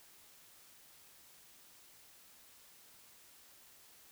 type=silence; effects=white hiss -61 dBFS RMS until 4.11 s